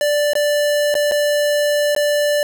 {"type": "tone with dropouts", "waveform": "square", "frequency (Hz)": 587.3, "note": "D5", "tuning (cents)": 0, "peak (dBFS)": -15, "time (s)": [0.01, 2.43], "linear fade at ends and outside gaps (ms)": 1, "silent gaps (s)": [[0.334, 0.353], [0.942, 0.952], [1.113, 1.119], [1.95, 1.963]], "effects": []}